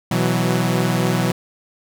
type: chord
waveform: sawtooth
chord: B suspended fourth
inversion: none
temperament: equal with one note detuned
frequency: 124.55 / 164.81 / 185 Hz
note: B2 / E3 / F#3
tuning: +15 / 0 / 0 cents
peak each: -17 dBFS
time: 0.11-1.32 s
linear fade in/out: 5 ms
effects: none